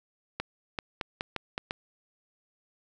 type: clicks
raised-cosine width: 0.3 ms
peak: -15 dBFS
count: 7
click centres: 0.4 / 0.788 / 1.012 / 1.209 / 1.363 / 1.579 / 1.709 s
effects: none